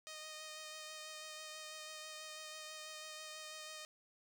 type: tone with vibrato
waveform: 5% pulse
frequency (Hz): 620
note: D#5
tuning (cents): -6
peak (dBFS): -36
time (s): 0.07-3.85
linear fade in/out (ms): 0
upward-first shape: sine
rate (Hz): 6.1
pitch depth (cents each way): 13
effects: none